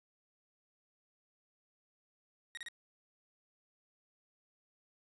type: tone bursts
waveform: 30% pulse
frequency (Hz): 1883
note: A#6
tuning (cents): +17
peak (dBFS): -39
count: 3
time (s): 2.55-2.685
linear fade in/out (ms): 0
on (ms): 23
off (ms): 33
effects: resampled to 22050 Hz + 13-bit